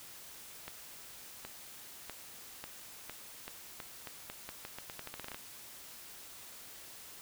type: accelerating click train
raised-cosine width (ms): 0.3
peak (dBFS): -26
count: 21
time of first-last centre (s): 0.68-5.345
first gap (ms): 770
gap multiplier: 0.84
effects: white hiss -51 dBFS RMS until 7.21 s